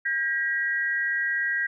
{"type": "tone pair together", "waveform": "sine", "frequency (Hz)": [1609, 1913.4], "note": ["G6", "A#6"], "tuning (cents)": [45, 45], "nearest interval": "minor third", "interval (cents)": 300, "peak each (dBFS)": -26, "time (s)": [0.05, 1.67], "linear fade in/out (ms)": 10, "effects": []}